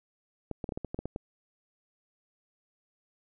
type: clicks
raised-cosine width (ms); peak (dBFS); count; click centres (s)
2; -21; 10; 0.513 / 0.642 / 0.691 / 0.722 / 0.775 / 0.847 / 0.945 / 0.99 / 1.056 / 1.161
effects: none